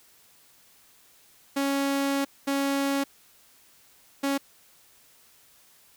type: tone bursts at uneven times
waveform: sawtooth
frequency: 277.2 Hz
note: C#4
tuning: in tune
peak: -20 dBFS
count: 3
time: 1.56-2.25 / 2.47-3.04 / 4.23-4.38 s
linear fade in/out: 10 ms
effects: white hiss -58 dBFS RMS until 5.96 s